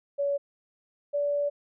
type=tone pair in turn; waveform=sine; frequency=566 / 577.2 Hz; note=C#5 / D5; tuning=+36 / -30 cents; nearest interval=unison; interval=34 cents; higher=second; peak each=-24 dBFS; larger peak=neither; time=0.18-0.38 / 1.13-1.5 s; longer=second; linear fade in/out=20 ms; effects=none